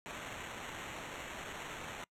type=noise with sample-and-hold; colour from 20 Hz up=blue; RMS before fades=-45 dBFS; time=0.06-2.04 s; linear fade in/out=0 ms; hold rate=4900 Hz; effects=noise-tail reverb RT60 0.1 s tail -24 dB re dry + low-pass 10000 Hz 12 dB/octave